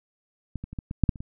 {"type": "clicks", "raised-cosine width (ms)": 5, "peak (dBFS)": [-19, -22, -26, -19, -20, -6, -7, -28, -22], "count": 9, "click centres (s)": [0.557, 0.64, 0.73, 0.788, 0.911, 1.037, 1.092, 1.158, 1.205], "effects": []}